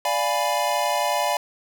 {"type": "chord", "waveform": "square", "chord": "D diminished seventh", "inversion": "none", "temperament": "equal", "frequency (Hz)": [587.3, 698.5, 830.6, 987.8], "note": ["D5", "F5", "Ab5", "Cb6"], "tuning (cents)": [0, 0, 0, 0], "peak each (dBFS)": -27, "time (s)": [0.05, 1.37], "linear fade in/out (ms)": 2, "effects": []}